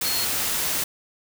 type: tone in noise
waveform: sine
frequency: 4304 Hz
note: C8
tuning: 48 cents sharp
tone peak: -27 dBFS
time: 0.05-0.25 s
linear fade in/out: 5 ms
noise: white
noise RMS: -25 dBFS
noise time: 0.01-0.84 s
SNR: -5 dB
effects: none